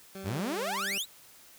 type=tone with pitch glide; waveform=20% pulse; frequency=193.2 to 197.03 Hz; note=G3 to G3; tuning=-25 to +9 cents; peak=-35 dBFS; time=0.15-0.98 s; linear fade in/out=2 ms; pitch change=+34 cents; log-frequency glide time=0.27-0.51 s
type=exponential sweep; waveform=sawtooth; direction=up; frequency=78.3 to 4186 Hz; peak=-27 dBFS; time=0.23-1.06 s; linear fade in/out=50 ms
effects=white hiss -55 dBFS RMS until 1.58 s